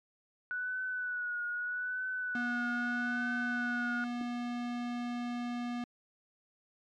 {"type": "tone with vibrato", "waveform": "sine", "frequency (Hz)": 1476, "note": "F#6", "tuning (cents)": -5, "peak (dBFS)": -33, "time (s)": [0.51, 4.04], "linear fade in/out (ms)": 0, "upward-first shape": "triangle", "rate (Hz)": 0.8, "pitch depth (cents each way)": 47}
{"type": "tone", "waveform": "square", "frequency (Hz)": 241.5, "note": "B3", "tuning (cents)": -39, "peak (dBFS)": -35, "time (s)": [2.35, 5.84], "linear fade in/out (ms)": 2}
{"type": "tone with exponential decay", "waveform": "sine", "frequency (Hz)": 282.9, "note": "C#4", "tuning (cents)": 35, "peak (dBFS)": -37, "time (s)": [4.21, 4.28], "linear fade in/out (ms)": 1, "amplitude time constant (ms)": 15}
{"effects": ["low-pass 4000 Hz 12 dB/octave", "MP3 96 kbps"]}